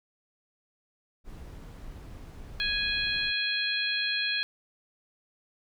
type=noise; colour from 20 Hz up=brown; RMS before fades=-43 dBFS; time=1.24-3.33 s; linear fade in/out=50 ms
type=harmonic tone; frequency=830.6 Hz; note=G#5; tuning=in tune; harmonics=2 / 3 / 4 / 5; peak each=-32 / -32 / -32 / -32 dBFS; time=2.6-4.43 s; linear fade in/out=0 ms
effects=none